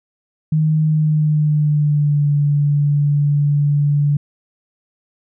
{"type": "tone with pitch glide", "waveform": "sine", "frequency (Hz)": [155.56, 145.14], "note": ["D#3", "D3"], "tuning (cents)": [0, -20], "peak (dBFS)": -12, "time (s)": [0.52, 4.17], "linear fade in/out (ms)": 5, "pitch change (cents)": -120, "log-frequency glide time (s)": [0.83, 2.3], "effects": []}